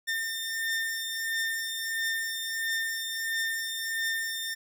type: beating tone pair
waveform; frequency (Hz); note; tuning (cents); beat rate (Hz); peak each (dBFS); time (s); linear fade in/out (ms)
sawtooth; 1807 / 1808.5; A6 / A6; +46 / +47; 1.5; -32 / -27; 0.07-4.55; 20
effects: none